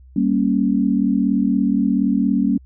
sine chord, G diminished, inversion none, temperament equal, 196 / 233.1 / 277.2 Hz, G3 / Bb3 / Db4, 0 / 0 / 0 cents, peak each -19 dBFS, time 0.16-2.58 s, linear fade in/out 5 ms, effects added 64 Hz sine -42 dBFS peak until 2.65 s

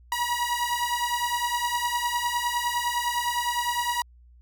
sawtooth beating tone pair, 958 / 967.8 Hz, A#5 / B5, +47 / -35 cents, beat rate 9.8 Hz, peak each -24 dBFS, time 0.12-4.02 s, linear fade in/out 2 ms, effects added 60 Hz sine -50 dBFS peak until 4.41 s

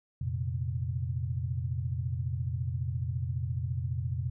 sine chord, F suspended fourth, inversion none, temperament just, 87.31 / 116.41 / 130.96 Hz, F2 / Bb2 / C3, 0 / -2 / +2 cents, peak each -34 dBFS, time 0.21-4.3 s, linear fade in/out 5 ms, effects none

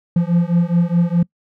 triangle beating tone pair, 170 / 174.8 Hz, F3 / F3, -46 / +2 cents, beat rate 4.8 Hz, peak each -14 dBFS, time 0.16-1.23 s, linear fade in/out 5 ms, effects noise-tail reverb RT60 0.1 s tail -24 dB re dry

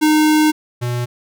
square tone pair in turn, 307.2 / 121.65 Hz, D#4 / B2, -22 / -26 cents, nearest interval octave + major third, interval 1604 cents, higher first, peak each -11 / -19 dBFS, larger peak first, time 0.01-0.52 / 0.81-1.06 s, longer first, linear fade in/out 20 ms, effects none

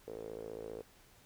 sawtooth tone with band-pass filter, 55 Hz, A1, in tune, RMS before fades -45 dBFS, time 0.07-0.82 s, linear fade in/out 10 ms, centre 460 Hz, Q 7.1, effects pink hiss -63 dBFS RMS until 1.25 s

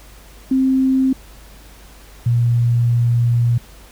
sine tone pair in turn, 263.4 / 118.97 Hz, C4 / A#2, +12 / +36 cents, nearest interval octave + major second, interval 1376 cents, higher first, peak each -12 dBFS, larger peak neither, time 0.51-1.13 / 2.26-3.58 s, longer second, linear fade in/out 5 ms, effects added 50 Hz sine -41 dBFS peak until 3.91 s + pink hiss -45 dBFS RMS until 3.91 s

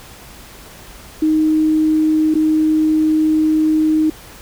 sine tone with dropouts, 311.7 Hz, D#4, 3 cents sharp, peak -11 dBFS, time 1.22-4.1 s, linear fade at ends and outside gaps 5 ms, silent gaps 2.342-2.352 s, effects added 50 Hz sine -45 dBFS peak until 4.41 s + pink hiss -39 dBFS RMS until 4.41 s

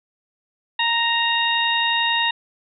harmonic tone, 931 Hz, A#5, 2 cents flat, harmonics 1 / 2 / 3 / 4, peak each -23 / -23 / -23 / -23 dBFS, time 0.79-2.31 s, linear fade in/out 5 ms, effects none

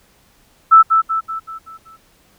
sine tone with echo, 1318.5 Hz, E6, in tune, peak -3 dBFS, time 0.71-0.83 s, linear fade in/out 20 ms, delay 190 ms, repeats 6, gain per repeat -6 dB, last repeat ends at 1.97 s, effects pink hiss -54 dBFS RMS until 2.38 s

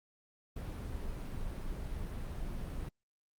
brown noise, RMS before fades -39 dBFS, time 0.56-2.89 s, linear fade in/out 5 ms, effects Opus 32 kbps

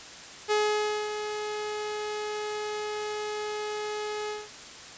sawtooth tone with ADSR envelope, 422.2 Hz, G#4, 29 cents sharp, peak -18 dBFS, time 0.48-4.49 s, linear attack 34 ms, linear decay 570 ms, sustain -9 dB, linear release 190 ms, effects white hiss -44 dBFS RMS until 4.97 s + resampled to 16000 Hz

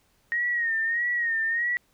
sine tone with vibrato, 1864.7 Hz, A#6, in tune, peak -23 dBFS, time 0.32-1.77 s, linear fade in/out 0 ms, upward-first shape sine, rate 1.6 Hz, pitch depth 69 cents each way, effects pink hiss -66 dBFS RMS until 1.93 s

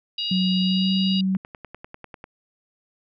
harmonic tone, 954 Hz, A#5, 40 cents sharp, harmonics 3 / 4 / 5, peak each -27 / -29 / -31 dBFS, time 0.18-1.21 s, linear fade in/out 5 ms
sine tone with pitch glide, 185 to 189.87 Hz, F#3 to F#3, 0 to +45 cents, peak -19 dBFS, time 0.31-1.37 s, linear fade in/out 5 ms, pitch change +45 cents, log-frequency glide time 0.62-0.92 s
click train, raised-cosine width 0.5 ms, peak -23 dBFS, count 10, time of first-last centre 1.35-2.241 s, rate 10.1 Hz
effects none

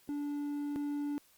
triangle tone pair in turn, 290 / 290 Hz, D4 / D4, -22 / -22 cents, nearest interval unison, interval 0 cents, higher neither, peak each -32 / -31 dBFS, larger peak second, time 0.09-0.76 / 0.76-1.18 s, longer first, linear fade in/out 0 ms, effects white hiss -65 dBFS RMS until 1.37 s + Opus 48 kbps

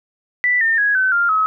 sine tone with pitch steps, 1975.5 / 1811.5 / 1661.2 / 1523.3 / 1396.9 / 1281 Hz, B6 / A6 / G#6 / F#6 / F6 / E6, 0 / +50 / 0 / +50 / 0 / -50 cents, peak -13 dBFS, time 0.44-1.46 s, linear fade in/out 0 ms, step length 170 ms, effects none

